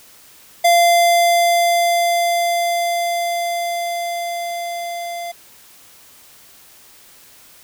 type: tone with level ramp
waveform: square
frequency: 690 Hz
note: F5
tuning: 21 cents flat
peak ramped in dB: -10 to -26 dBFS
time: 0.64-5.32 s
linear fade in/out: 10 ms
effects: white hiss -46 dBFS RMS until 7.63 s